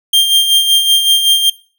45% pulse tone with tremolo, 3188 Hz, G7, 28 cents sharp, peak -5 dBFS, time 0.13-1.5 s, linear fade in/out 5 ms, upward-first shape sine, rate 5.3 Hz, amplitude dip 55%, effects noise-tail reverb RT60 0.4 s tail -20 dB re dry

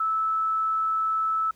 sine tone, 1309 Hz, E6, 13 cents flat, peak -22 dBFS, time 0-1.51 s, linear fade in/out 5 ms, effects pink hiss -61 dBFS RMS until 1.55 s

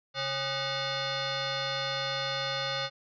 sine tone with frequency modulation, 1502 Hz, F#6, 26 cents sharp, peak -29 dBFS, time 0.14-2.9 s, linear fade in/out 50 ms, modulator 683 Hz, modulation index 4.5, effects none

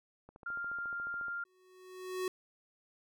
click train, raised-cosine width 1 ms, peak -39 dBFS, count 15, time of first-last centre 0.29-1.283 s, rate 14.1 Hz
sine tone, 1396.9 Hz, F6, in tune, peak -36 dBFS, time 0.46-1.44 s, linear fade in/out 5 ms
square tone with exponential growth, 370 Hz, F#4, in tune, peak -32 dBFS, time 1.45-2.28 s, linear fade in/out 2 ms, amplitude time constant 180 ms
effects none

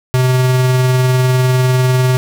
square tone with tremolo, 127.9 Hz, C3, 39 cents flat, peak -9 dBFS, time 0.14-2.17 s, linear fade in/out 0 ms, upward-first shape sine, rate 20 Hz, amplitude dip 25%, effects none

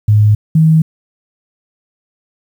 sine tone pair in turn, 105.6 / 159.18 Hz, G#2 / D#3, +29 / +40 cents, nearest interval perfect fifth, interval 711 cents, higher second, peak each -5 dBFS, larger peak neither, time 0.08-0.35 / 0.55-0.82 s, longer neither, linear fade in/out 5 ms, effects 7-bit

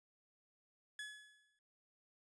30% pulse tone with exponential decay, 1700 Hz, G#6, 40 cents sharp, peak -40 dBFS, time 0.99-1.59 s, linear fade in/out 2 ms, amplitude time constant 130 ms, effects resampled to 22050 Hz

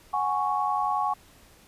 sine chord, F# suspended second, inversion none, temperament equal, 740 / 830.6 / 1108.7 Hz, F#5 / G#5 / C#6, 0 / 0 / 0 cents, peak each -30 / -27 / -27 dBFS, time 0.13-1.14 s, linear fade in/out 10 ms, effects pink hiss -55 dBFS RMS until 1.67 s + resampled to 32000 Hz

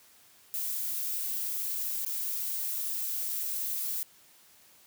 violet noise with dropouts, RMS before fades -33 dBFS, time 0.54-4.03 s, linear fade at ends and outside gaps 0 ms, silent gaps 2.05-2.064 s, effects white hiss -59 dBFS RMS until 4.86 s + high-pass 60 Hz 12 dB/octave

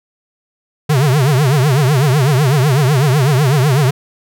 square tone with vibrato, 138.59 Hz, C#3, in tune, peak -10 dBFS, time 0.89-3.91 s, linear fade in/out 10 ms, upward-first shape triangle, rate 8 Hz, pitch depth 240 cents each way, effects none

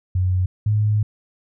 sine tone pair in turn, 91.9 / 105.9 Hz, F#2 / G#2, -11 / +34 cents, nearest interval major second, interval 245 cents, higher second, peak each -16 / -15 dBFS, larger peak second, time 0.15-0.46 / 0.66-1.03 s, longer second, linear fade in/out 5 ms, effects none

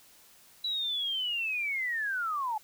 sine linear sweep, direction down, 3951 to 830 Hz, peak -29 dBFS, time 0.64-2.58 s, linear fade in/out 5 ms, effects white hiss -58 dBFS RMS until 2.63 s

